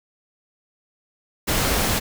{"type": "noise", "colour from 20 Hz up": "pink", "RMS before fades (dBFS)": -21, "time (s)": [1.47, 2], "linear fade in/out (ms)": 20, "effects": []}